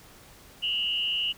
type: tone with frequency modulation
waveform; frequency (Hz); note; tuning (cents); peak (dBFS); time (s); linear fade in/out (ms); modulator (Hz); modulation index
sine; 2888; F#7; -43; -25; 0.62-1.33; 20; 146; 0.79
effects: pink hiss -52 dBFS RMS until 1.37 s